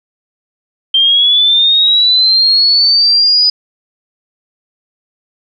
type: linear sweep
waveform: sine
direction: up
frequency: 3151 to 4978 Hz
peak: -6 dBFS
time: 0.94-3.5 s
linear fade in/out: 5 ms
effects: none